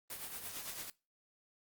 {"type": "noise with tremolo", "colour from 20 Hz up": "white", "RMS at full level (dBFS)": -42, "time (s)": [0.1, 0.9], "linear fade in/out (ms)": 2, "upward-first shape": "triangle", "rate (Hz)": 8.9, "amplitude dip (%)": 60, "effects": ["noise-tail reverb RT60 0.3 s tail -23 dB re dry", "Opus 32 kbps"]}